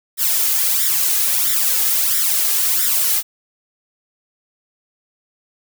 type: noise with flanger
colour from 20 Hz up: blue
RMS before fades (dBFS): -17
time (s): 0.17-3.23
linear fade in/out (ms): 50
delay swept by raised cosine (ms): 0.55 to 2.45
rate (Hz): 1.5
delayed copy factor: +0.8
effects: none